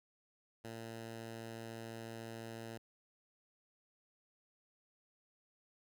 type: tone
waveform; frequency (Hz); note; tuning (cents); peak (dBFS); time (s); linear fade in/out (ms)
10% pulse; 114; A#2; -38; -37; 0.64-2.78; 10
effects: none